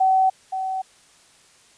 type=tone with echo; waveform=sine; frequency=759 Hz; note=F#5; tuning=44 cents sharp; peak=-14 dBFS; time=0-0.3 s; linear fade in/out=10 ms; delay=520 ms; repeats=1; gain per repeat=-9 dB; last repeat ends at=0.82 s; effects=white hiss -54 dBFS RMS until 1.77 s + resampled to 22050 Hz